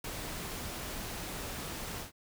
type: noise with ADSR envelope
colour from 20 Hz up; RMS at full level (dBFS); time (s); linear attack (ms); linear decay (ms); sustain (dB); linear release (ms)
pink; -38; 0.04-2.12; 4; 5; -2; 120
effects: none